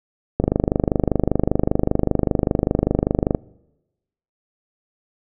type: click train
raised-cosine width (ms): 2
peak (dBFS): -3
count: 75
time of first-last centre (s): 0.4-3.348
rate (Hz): 25.1
effects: noise-tail reverb RT60 1.0 s tail -24 dB re dry